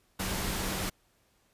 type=tone in noise; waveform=sine; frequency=189 Hz; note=F#3; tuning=37 cents sharp; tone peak=-39 dBFS; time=0.19-0.9 s; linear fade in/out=10 ms; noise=pink; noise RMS=-33 dBFS; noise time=0.19-0.9 s; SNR=-9 dB; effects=pink hiss -69 dBFS RMS until 1.53 s + resampled to 32000 Hz